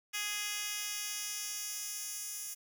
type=tone with high-pass filter sweep; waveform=10% pulse; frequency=415.3 Hz; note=G#4; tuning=in tune; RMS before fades=-39 dBFS; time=0.13-2.55 s; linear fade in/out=20 ms; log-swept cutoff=2800 to 7800 Hz; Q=1; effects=none